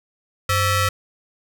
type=ring-modulated tone; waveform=sawtooth; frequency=616 Hz; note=D#5; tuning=17 cents flat; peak=-10 dBFS; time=0.49-0.89 s; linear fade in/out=5 ms; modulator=711 Hz; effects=none